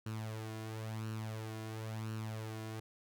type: tone with flanger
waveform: sawtooth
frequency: 110 Hz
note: A2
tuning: in tune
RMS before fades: -42 dBFS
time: 0.06-2.8 s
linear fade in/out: 5 ms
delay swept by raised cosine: 0.7 to 2.9 ms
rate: 0.97 Hz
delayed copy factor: +0.6
effects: none